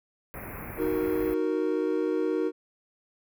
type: band-stop noise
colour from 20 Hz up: pink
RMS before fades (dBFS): -39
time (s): 0.34-1.34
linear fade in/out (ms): 0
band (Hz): 2500 to 11000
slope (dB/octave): 96
type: chord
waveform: triangle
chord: D# minor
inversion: none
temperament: equal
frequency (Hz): 311.1 / 370 / 466.2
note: D#4 / F#4 / A#4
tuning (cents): 0 / 0 / 0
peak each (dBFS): -27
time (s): 0.77-2.52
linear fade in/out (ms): 50
effects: none